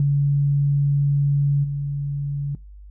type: tone with level steps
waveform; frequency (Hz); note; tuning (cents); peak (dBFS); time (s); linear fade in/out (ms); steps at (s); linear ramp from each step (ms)
sine; 142.1; C#3; +43; -15 / -22; 0-2.55; 2; 1.63; 20
effects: noise-tail reverb RT60 0.2 s tail -21 dB re dry + added 50 Hz sine -39 dBFS peak until 2.9 s